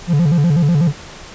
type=tone with vibrato; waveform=triangle; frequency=157.8 Hz; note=D#3; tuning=25 cents sharp; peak=-8 dBFS; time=0.07-0.93 s; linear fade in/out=50 ms; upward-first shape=square; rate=8.1 Hz; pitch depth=160 cents each way; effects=pink hiss -35 dBFS RMS until 1.34 s + resampled to 16000 Hz